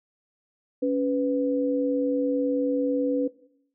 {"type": "tone pair together", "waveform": "sine", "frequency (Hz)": [279, 497.2], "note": ["C#4", "B4"], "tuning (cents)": [11, 12], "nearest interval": "minor seventh", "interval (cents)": 1001, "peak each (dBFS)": -24, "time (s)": [0.82, 3.28], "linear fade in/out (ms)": 10, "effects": ["noise-tail reverb RT60 0.7 s tail -18 dB re dry"]}